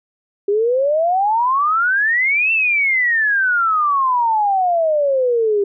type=exponential two-way sweep; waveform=sine; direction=up then down; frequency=395.2 to 2700 to 395.2 Hz; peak=-13 dBFS; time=0.48-5.64 s; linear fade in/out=5 ms; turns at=2.52 s; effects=none